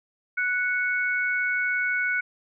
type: tone pair together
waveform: sine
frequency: 1479.7 / 2217 Hz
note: F#6 / C#7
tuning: 0 / 0 cents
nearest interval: perfect fifth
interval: 700 cents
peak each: -24 / -27 dBFS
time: 0.37-2.21 s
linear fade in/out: 10 ms
effects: none